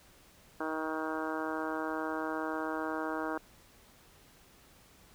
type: harmonic tone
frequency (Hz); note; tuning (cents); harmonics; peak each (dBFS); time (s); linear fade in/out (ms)
157.9; D#3; +26; 2 / 3 / 4 / 5 / 6 / 7 / 8 / 9 / 10; -37 / -41 / -41 / -43 / -42 / -43 / -45 / -43 / -45; 0.6-3.38; 5
effects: pink hiss -60 dBFS RMS until 5.14 s